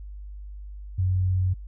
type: tone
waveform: sine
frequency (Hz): 92.6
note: F#2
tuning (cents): +2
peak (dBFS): -20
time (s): 0.98-1.54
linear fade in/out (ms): 10
effects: added 50 Hz sine -36 dBFS peak until 1.67 s